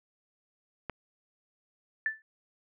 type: click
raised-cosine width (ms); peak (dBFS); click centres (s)
0.5; -20; 0.897
type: tone with exponential decay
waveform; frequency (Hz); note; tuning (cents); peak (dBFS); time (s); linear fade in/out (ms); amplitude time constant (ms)
sine; 1760; A6; 0; -23; 2.06-2.22; 1; 33
effects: none